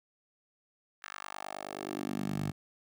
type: tone with high-pass filter sweep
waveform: 10% pulse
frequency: 49.5 Hz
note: G1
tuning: 18 cents sharp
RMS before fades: -38 dBFS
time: 1.02-2.52 s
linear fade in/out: 20 ms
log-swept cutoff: 1600 to 120 Hz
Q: 2.2
effects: none

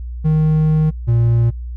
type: tone pair in turn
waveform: triangle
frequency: 155.56 / 116.86 Hz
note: D#3 / A#2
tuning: 0 / +5 cents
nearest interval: perfect fourth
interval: 495 cents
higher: first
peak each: -9 dBFS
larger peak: neither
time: 0.24-0.91 / 1.07-1.51 s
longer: first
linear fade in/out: 20 ms
effects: noise-tail reverb RT60 0.1 s tail -25 dB re dry + added 60 Hz sine -24 dBFS peak until 1.76 s

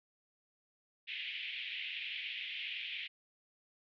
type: band-pass noise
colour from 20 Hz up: white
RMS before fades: -42 dBFS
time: 1.07-3.08 s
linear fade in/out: 20 ms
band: 2100 to 3300 Hz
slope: 48 dB/octave
effects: none

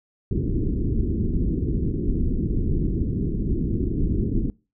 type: low-pass noise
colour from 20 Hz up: pink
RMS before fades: -23 dBFS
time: 0.31-4.5 s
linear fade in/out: 2 ms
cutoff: 380 Hz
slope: 48 dB/octave
effects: noise-tail reverb RT60 0.3 s tail -23 dB re dry

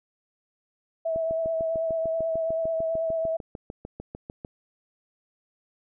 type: tone with vibrato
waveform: sine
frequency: 652 Hz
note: E5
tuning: 19 cents flat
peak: -24 dBFS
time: 1.05-3.37 s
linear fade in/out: 10 ms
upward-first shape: triangle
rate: 9.2 Hz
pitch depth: 25 cents each way
type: click train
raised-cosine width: 2 ms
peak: -23 dBFS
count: 23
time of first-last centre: 1.16-4.448 s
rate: 6.69 Hz
effects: none

